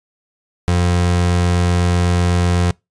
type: tone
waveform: 30% pulse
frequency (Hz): 88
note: F2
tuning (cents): +14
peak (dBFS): -10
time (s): 0.68-2.71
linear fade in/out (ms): 0
effects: noise-tail reverb RT60 0.2 s tail -25 dB re dry + resampled to 22050 Hz